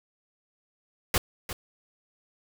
pink noise with echo, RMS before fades -23 dBFS, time 1.14-1.18 s, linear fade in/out 2 ms, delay 350 ms, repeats 1, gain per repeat -12 dB, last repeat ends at 1.53 s, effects none

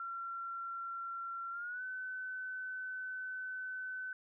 sine tone with pitch glide, 1365 to 1514.6 Hz, F6 to F#6, -40 to +40 cents, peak -39 dBFS, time 0-4.13 s, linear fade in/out 2 ms, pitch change +180 cents, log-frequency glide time 1.51-1.83 s, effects none

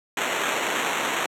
white noise with sample-and-hold, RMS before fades -25 dBFS, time 0.17-1.26 s, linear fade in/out 2 ms, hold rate 4900 Hz, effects high-pass 300 Hz 12 dB/octave + low-pass 11000 Hz 12 dB/octave

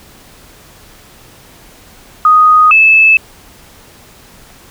sine tone pair in turn, 1244.5 / 2616 Hz, D#6 / E7, 0 / -14 cents, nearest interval octave + minor second, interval 1286 cents, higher second, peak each -3 dBFS, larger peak neither, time 2.25-2.71 / 2.71-3.17 s, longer neither, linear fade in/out 2 ms, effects pink hiss -40 dBFS RMS until 4.7 s

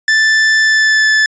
45% pulse tone with pitch glide, 1760 to 1741.8 Hz, A6 to A6, 0 to -18 cents, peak -8 dBFS, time 0.08-1.26 s, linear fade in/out 2 ms, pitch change -18 cents, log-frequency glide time 0.61-1.08 s, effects resampled to 16000 Hz

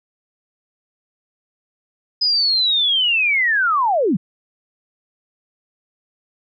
sine linear sweep, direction down, 5040 to 148.1 Hz, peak -14 dBFS, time 2.21-4.17 s, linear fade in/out 10 ms, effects none

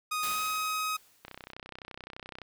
sawtooth tone with pitch glide, 1245 to 1263.1 Hz, D#6 to D#6, +1 to +26 cents, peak -26 dBFS, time 0.11-0.97 s, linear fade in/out 10 ms, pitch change +25 cents, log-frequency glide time 0.25-0.42 s
white noise with exponential decay, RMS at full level -36 dBFS, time 0.23-1.52 s, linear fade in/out 2 ms, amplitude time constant 280 ms
click train, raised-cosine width 0.3 ms, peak -26 dBFS, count 38, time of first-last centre 1.25-2.417 s, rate 31.7 Hz
effects none

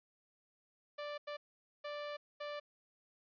sawtooth tone bursts at uneven times, 587.3 Hz, D5, in tune, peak -37 dBFS, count 4, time 0.98-1.18 / 1.27-1.37 / 1.84-2.17 / 2.4-2.6 s, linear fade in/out 10 ms, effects resampled to 11025 Hz

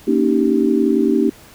sine chord, Eb dominant seventh, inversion second, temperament just, 233.3 / 280 / 311.1 / 388.9 Hz, Bb3 / Db4 / Eb4 / G4, +2 / +18 / 0 / -14 cents, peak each -18 dBFS, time 0.07-1.3 s, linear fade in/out 10 ms, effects pink hiss -44 dBFS RMS until 1.54 s

